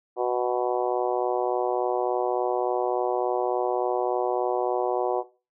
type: harmonic tone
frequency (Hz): 123.47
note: B2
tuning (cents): 0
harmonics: 3 / 4 / 5 / 6 / 7 / 8 / 9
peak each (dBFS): -26 / -28 / -30 / -28 / -36 / -35 / -41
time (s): 0.16-5.24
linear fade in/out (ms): 50
effects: noise-tail reverb RT60 0.3 s tail -17 dB re dry